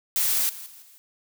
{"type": "noise with level steps", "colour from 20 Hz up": "blue", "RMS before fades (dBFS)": [-23, -39, -47, -52], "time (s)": [0.16, 0.98], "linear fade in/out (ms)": 0, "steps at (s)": [0.49, 0.66, 0.82], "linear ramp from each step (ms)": 5, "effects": []}